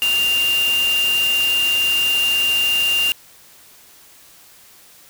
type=tone in noise; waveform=sine; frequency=2794 Hz; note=F7; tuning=in tune; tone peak=-15 dBFS; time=0.02-3.12 s; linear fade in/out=0 ms; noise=white; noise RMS=-27 dBFS; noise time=0.02-3.12 s; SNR=+9 dB; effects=white hiss -47 dBFS RMS until 5.09 s